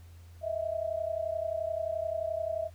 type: tone pair together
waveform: sine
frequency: 632.5 / 664 Hz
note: D#5 / E5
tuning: +28 / +12 cents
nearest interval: minor second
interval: 84 cents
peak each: -33 / -33 dBFS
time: 0.41-2.7 s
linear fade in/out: 50 ms
effects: added 85 Hz sine -48 dBFS peak until 2.74 s + pink hiss -63 dBFS RMS until 2.74 s